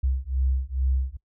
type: beating tone pair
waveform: sine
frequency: 64.4 / 66.7 Hz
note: C2 / C2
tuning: -27 / +34 cents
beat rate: 2.3 Hz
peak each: -25 dBFS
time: 0.03-1.17 s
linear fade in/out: 10 ms
effects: noise-tail reverb RT60 0.1 s tail -22 dB re dry